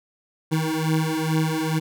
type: beating tone pair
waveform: 25% pulse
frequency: 157.2 / 159.5 Hz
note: D#3 / D#3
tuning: +18 / +43 cents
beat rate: 2.3 Hz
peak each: -20 dBFS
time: 0.51-1.8 s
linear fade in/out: 20 ms
effects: none